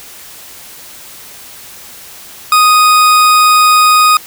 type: tone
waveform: 40% pulse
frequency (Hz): 1244.5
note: D#6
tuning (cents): 0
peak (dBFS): -4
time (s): 2.52-4.17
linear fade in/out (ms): 2
effects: white hiss -33 dBFS RMS until 4.26 s